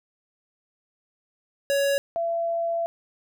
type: tone pair in turn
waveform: square / sine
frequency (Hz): 559 / 673.8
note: C#5 / E5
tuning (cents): +14 / +38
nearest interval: minor third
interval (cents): 324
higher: second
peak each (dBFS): -21 / -23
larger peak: first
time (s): 1.7-1.98 / 2.16-2.86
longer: second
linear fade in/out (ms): 0
effects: none